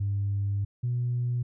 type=tone pair in turn; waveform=sine; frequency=100.2 / 121.94 Hz; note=G2 / B2; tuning=+38 / -22 cents; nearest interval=minor third; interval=340 cents; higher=second; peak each=-24 dBFS; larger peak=neither; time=0-0.65 / 0.83-1.43 s; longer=first; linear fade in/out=10 ms; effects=tanh soft clip ceiling -21 dBFS